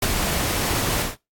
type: noise with ADSR envelope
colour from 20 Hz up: pink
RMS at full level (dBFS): -19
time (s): 0.02-1.16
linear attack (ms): 5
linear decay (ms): 42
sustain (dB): -4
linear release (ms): 160
effects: noise-tail reverb RT60 0.2 s tail -20 dB re dry + AAC 64 kbps